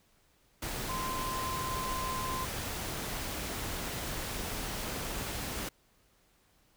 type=tone in noise; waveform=sine; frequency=1036 Hz; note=C6; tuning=17 cents flat; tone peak=-35 dBFS; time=0.89-2.45 s; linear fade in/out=5 ms; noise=pink; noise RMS=-37 dBFS; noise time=0.62-5.69 s; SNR=-1 dB; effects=pink hiss -68 dBFS RMS until 6.76 s